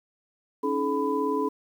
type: tone cluster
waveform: sine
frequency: 277 / 314.6 / 428 / 999 Hz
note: C#4 / D#4 / A4 / B5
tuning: -1 / +19 / -48 / +20 cents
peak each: -29 / -32 / -27 / -29 dBFS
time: 0.63-1.49 s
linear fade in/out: 10 ms
effects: 9-bit